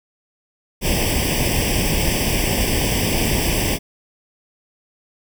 pink noise with comb filter, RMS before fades -19 dBFS, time 0.81-3.79 s, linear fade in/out 50 ms, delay 0.37 ms, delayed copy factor +1, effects none

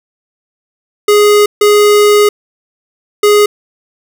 square tone bursts at uneven times, 415.3 Hz, G#4, in tune, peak -5 dBFS, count 3, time 1.08-1.46 / 1.61-2.29 / 3.23-3.46 s, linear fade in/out 5 ms, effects none

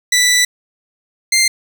15% pulse tone pair in turn, 1975.5 / 2096 Hz, B6 / C7, 0 / +2 cents, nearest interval minor second, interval 102 cents, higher second, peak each -4 dBFS, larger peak neither, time 0.12-0.45 / 1.32-1.48 s, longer first, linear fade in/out 5 ms, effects none

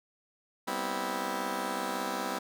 10% pulse chord, C major seventh, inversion second, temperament just, 196.22 / 245.3 / 261.6 / 327 Hz, G3 / B3 / C4 / E4, +2 / -12 / 0 / -14 cents, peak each -30 dBFS, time 0.67-2.39 s, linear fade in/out 10 ms, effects none

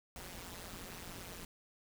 pink noise with amplitude modulation, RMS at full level -44 dBFS, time 0.16-1.45 s, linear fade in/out 2 ms, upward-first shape sine, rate 177 Hz, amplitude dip 90%, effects none

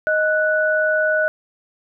sine tone pair together, 622.7 / 1480 Hz, D#5 / F#6, +1 / 0 cents, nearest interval octave + minor third, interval 1499 cents, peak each -18 dBFS, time 0.07-1.28 s, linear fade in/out 0 ms, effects none

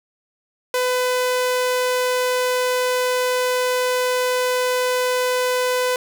sawtooth tone, 502 Hz, B4, 28 cents sharp, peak -14 dBFS, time 0.74-5.96 s, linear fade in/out 2 ms, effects none

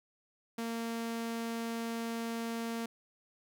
sawtooth tone, 230 Hz, A#3, 23 cents flat, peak -31 dBFS, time 0.58-2.86 s, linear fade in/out 5 ms, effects none

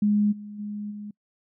sine tone with level steps, 207.7 Hz, G#3, in tune, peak -18 / -36 / -30 / -34 dBFS, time 0.02-1.11 s, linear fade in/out 5 ms, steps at 0.31 / 0.58 / 0.9 s, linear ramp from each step 20 ms, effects noise-tail reverb RT60 0.1 s tail -26 dB re dry

